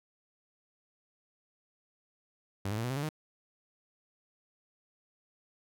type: tone with pitch steps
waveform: sawtooth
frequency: 98.6 / 106.29 / 114.58 / 123.51 / 133.14 / 143.53 / 154.72 Hz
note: G2 / G#2 / A#2 / B2 / C3 / D3 / D#3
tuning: +11 / +41 / -29 / +1 / +31 / -39 / -9 cents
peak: -28 dBFS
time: 2.65-3.091 s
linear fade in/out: 5 ms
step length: 63 ms
effects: none